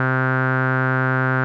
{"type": "tone with low-pass filter", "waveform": "sawtooth", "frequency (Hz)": 130, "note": "C3", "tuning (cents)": -11, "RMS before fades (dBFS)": -19, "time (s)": [0, 1.44], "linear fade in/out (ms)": 0, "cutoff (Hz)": 1500, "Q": 7.6, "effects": []}